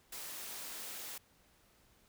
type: high-pass noise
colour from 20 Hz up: white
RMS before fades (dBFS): -45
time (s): 0.12-1.18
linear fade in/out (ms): 5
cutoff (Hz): 230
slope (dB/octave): 12
effects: pink hiss -68 dBFS RMS until 2.08 s